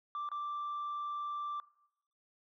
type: tone with dropouts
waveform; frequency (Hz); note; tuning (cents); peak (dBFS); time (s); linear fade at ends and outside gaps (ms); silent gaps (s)
sine; 1174.7; D6; 0; -34; 0.15-1.6; 1; 0.289-0.316
effects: noise-tail reverb RT60 0.8 s tail -21 dB re dry + tanh soft clip ceiling -34 dBFS